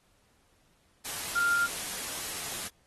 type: tone in noise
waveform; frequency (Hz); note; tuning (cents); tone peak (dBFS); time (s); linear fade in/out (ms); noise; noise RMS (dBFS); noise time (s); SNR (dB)
sine; 1396.9; F6; 0; -24; 1.35-1.67; 20; white; -36; 1.04-2.69; +9
effects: pink hiss -68 dBFS RMS until 2.86 s + AAC 32 kbps